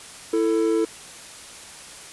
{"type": "tone pair together", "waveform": "triangle", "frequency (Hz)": [331.7, 443.5], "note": ["E4", "A4"], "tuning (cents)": [11, 14], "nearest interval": "perfect fourth", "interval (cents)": 503, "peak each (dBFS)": -19, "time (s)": [0.33, 0.85], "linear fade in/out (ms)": 5, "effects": ["white hiss -41 dBFS RMS until 2.12 s", "resampled to 24000 Hz"]}